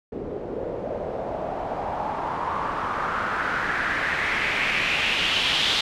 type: noise with low-pass filter sweep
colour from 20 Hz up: white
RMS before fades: -26 dBFS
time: 0.12-5.81 s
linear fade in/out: 5 ms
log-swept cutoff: 410 to 3600 Hz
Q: 3.3
effects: none